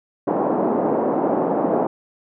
pink band-pass noise, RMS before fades -20 dBFS, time 0.27-1.87 s, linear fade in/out 5 ms, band 230 to 860 Hz, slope 24 dB/octave, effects none

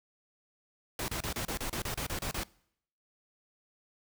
pink noise bursts, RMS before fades -35 dBFS, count 12, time 0.99-2.435 s, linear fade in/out 2 ms, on 92 ms, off 31 ms, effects noise-tail reverb RT60 0.7 s tail -23 dB re dry

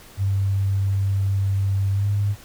sine tone with pitch glide, 98 to 101.69 Hz, G2 to G#2, 0 to -36 cents, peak -18 dBFS, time 0.17-2.36 s, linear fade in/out 50 ms, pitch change +64 cents, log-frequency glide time 1.92-2.08 s, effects pink hiss -46 dBFS RMS until 2.44 s

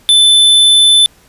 square tone, 3519 Hz, A7, in tune, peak -5 dBFS, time 0.09-1.06 s, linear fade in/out 0 ms, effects pink hiss -47 dBFS RMS until 1.28 s + resampled to 32000 Hz

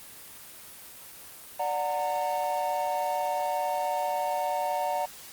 triangle chord, D augmented, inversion none, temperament just, 587.3 / 734.2 / 917.7 Hz, D5 / F#5 / A#5, 0 / -14 / -27 cents, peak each -30 / -28 / -29 dBFS, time 1.59-5.06 s, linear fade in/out 10 ms, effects white hiss -46 dBFS RMS until 5.32 s + Opus 24 kbps

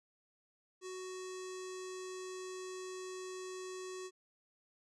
square tone with low-pass filter, 371.2 Hz, F#4, 6 cents sharp, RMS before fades -45 dBFS, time 0.81-4.11 s, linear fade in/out 50 ms, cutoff 7200 Hz, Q 3.3, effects none

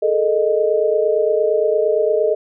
sine tone cluster, 425 / 453.7 / 619 Hz, G#4 / A#4 / D#5, +40 / -47 / -9 cents, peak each -18 dBFS, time 0.02-2.35 s, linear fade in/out 10 ms, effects none

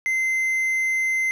triangle tone, 2070 Hz, C7, 19 cents flat, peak -18 dBFS, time 0.06-1.31 s, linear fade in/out 0 ms, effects 9-bit

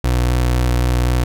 30% pulse tone with vibrato, 61.3 Hz, B1, 12 cents flat, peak -11 dBFS, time 0.04-1.24 s, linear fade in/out 5 ms, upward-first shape square, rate 3.9 Hz, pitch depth 14 cents each way, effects none

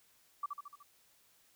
sine tone with echo, 1157 Hz, D6, 26 cents flat, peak -33 dBFS, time 0.43-0.46 s, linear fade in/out 5 ms, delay 74 ms, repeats 5, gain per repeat -4 dB, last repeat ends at 0.83 s, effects white hiss -68 dBFS RMS until 1.55 s

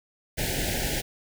pink band-stop noise, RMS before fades -28 dBFS, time 0.37-1.02 s, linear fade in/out 20 ms, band 860 to 1500 Hz, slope 96 dB/octave, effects none

